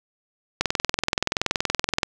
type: click train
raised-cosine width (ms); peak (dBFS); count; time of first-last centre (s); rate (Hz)
0.2; -3; 31; 0.61-2.032; 21.1
effects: none